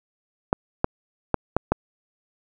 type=clicks; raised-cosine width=1 ms; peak=-4 dBFS; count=5; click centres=0.529 / 0.844 / 1.343 / 1.566 / 1.72 s; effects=none